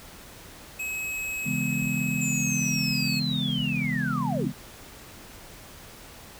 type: tone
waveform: square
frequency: 2560 Hz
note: D#7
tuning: 49 cents sharp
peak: -30 dBFS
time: 0.79-3.2 s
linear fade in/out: 10 ms
type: chord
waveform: sine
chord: C# minor seventh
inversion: none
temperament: just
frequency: 138.59 / 166.31 / 207.9 / 249.5 Hz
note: C#3 / E3 / G#3 / B3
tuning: 0 / +16 / +2 / +18 cents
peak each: -31 dBFS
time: 1.44-4.53 s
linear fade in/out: 50 ms
type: linear sweep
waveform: sine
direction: down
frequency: 7310 to 233.1 Hz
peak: -29 dBFS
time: 2.21-4.48 s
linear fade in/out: 5 ms
effects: pink hiss -46 dBFS RMS until 6.39 s